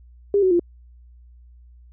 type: tone with pitch steps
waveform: sine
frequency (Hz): 403 / 373.8 / 346.8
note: G4 / F#4 / F4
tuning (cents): +48 / +18 / -12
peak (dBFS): -14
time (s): 0.34-0.595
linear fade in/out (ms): 2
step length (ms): 85
effects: added 60 Hz sine -45 dBFS peak until 1.92 s